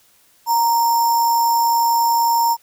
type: tone with sample-and-hold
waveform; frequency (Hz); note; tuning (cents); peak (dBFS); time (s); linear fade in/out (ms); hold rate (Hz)
sine; 931; A#5; -2; -13; 0.46-2.57; 50; 6300
effects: white hiss -55 dBFS RMS until 2.62 s